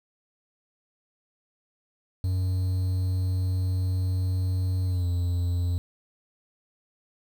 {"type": "tone with pitch glide", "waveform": "triangle", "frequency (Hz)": [92.5, 88.27], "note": ["F#2", "F2"], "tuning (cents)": [0, 19], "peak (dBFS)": -21, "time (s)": [2.24, 5.78], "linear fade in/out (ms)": 0, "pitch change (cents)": -81, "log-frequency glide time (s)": [4.85, 5.06], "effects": ["8-bit"]}